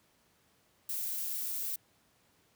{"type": "noise", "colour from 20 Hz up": "violet", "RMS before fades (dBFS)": -36, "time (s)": [0.89, 1.76], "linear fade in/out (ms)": 5, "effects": ["pink hiss -69 dBFS RMS until 2.55 s", "high-pass 80 Hz 12 dB/octave"]}